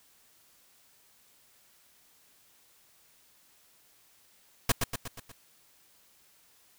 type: noise with echo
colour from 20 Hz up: pink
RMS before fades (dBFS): -23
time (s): 4.69-4.72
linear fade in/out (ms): 5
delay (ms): 120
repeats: 5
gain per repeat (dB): -5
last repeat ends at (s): 5.32
effects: white hiss -63 dBFS RMS until 6.78 s